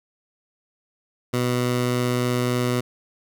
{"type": "tone", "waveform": "15% pulse", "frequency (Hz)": 123.47, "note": "B2", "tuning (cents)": 0, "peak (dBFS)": -14, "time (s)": [1.33, 2.81], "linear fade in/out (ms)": 10, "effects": []}